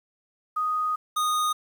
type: tone pair in turn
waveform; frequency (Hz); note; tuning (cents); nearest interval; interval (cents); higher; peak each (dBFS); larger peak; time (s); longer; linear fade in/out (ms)
sine / square; 1244.5 / 1235.9; D#6 / D#6; 0 / -12; unison; 12; first; -23; neither; 0.56-0.96 / 1.16-1.53; first; 10
effects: 9-bit